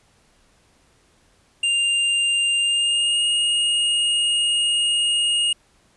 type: tone with pitch glide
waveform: square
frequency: 2796 to 2856 Hz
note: F7 to F7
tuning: +1 to +38 cents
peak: -18 dBFS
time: 1.63-5.53 s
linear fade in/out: 5 ms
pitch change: +37 cents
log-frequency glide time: 2.6-3.24 s
effects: pink hiss -59 dBFS RMS until 5.96 s + resampled to 24000 Hz